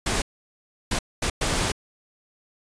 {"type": "noise bursts at uneven times", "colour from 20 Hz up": "pink", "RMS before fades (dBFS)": -24, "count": 4, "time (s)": [[0.06, 0.22], [0.91, 0.99], [1.22, 1.3], [1.41, 1.72]], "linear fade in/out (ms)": 5, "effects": ["resampled to 22050 Hz"]}